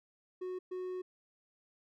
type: tone bursts at uneven times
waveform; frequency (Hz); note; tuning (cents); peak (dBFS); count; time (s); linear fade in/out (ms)
triangle; 367.3; F#4; -13; -35; 2; 0.41-0.59 / 0.71-1.02; 10
effects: none